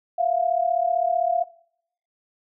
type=tone pair together; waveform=sine; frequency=675.4 / 711 Hz; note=E5 / F5; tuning=+42 / +31 cents; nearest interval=minor second; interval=89 cents; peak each=-22 dBFS; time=0.18-1.44 s; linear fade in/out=10 ms; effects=noise-tail reverb RT60 0.7 s tail -22 dB re dry